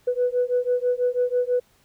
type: beating tone pair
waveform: sine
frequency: 491.1 / 497.2 Hz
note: B4 / B4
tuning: -10 / +12 cents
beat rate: 6.1 Hz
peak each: -22 dBFS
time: 0.07-1.6 s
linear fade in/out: 10 ms
effects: tanh soft clip ceiling -13 dBFS + pink hiss -61 dBFS RMS until 1.84 s